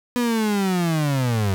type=linear sweep; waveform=35% pulse; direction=down; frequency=246.9 to 92.9 Hz; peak=-17 dBFS; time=0.16-1.54 s; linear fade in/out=0 ms; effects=none